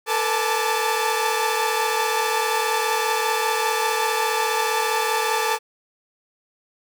sawtooth tone cluster, 445.2 / 490.1 / 850 / 885 / 1176 Hz, A4 / B4 / G#5 / A5 / D6, +20 / -13 / +40 / +10 / +2 cents, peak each -22 / -26 / -23 / -21 / -24 dBFS, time 0.06-5.59 s, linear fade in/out 50 ms, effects none

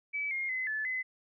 sine tone with pitch steps, 2295 / 2133 / 2037 / 1735 / 2031 Hz, D7 / C7 / C7 / A6 / B6, -40 / +33 / -47 / -25 / +48 cents, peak -31 dBFS, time 0.13-1.03 s, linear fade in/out 20 ms, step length 180 ms, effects none

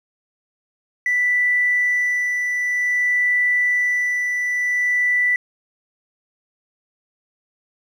triangle tone with tremolo, 1975.5 Hz, B6, in tune, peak -11 dBFS, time 1.06-5.36 s, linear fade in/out 2 ms, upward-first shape sine, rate 0.53 Hz, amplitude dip 50%, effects tanh soft clip ceiling -13 dBFS

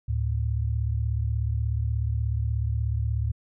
sine tone pair together, 73.42 / 110 Hz, D2 / A2, 0 / 0 cents, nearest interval perfect fifth, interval 700 cents, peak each -26 / -26 dBFS, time 0.08-3.32 s, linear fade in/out 10 ms, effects none

